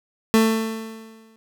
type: tone with exponential decay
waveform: 30% pulse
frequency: 222.4 Hz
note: A3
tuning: 19 cents sharp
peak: -9 dBFS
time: 0.34-1.36 s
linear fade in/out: 0 ms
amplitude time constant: 220 ms
effects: none